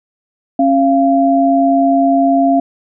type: tone pair together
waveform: sine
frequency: 273 / 688 Hz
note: C#4 / F5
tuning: -26 / -26 cents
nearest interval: octave + major third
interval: 1600 cents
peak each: -11 dBFS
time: 0.59-2.6 s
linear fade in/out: 5 ms
effects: none